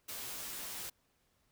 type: noise with comb filter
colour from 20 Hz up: white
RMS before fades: -43 dBFS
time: 0.08-0.9 s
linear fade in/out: 10 ms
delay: 13 ms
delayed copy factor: -0.5
effects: pink hiss -75 dBFS RMS until 1.51 s